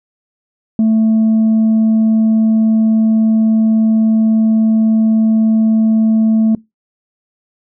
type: tone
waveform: sine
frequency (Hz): 220.9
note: A3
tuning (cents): +7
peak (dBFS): -6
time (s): 0.79-6.55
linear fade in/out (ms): 2
effects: noise-tail reverb RT60 0.2 s tail -24 dB re dry + tanh soft clip ceiling -7 dBFS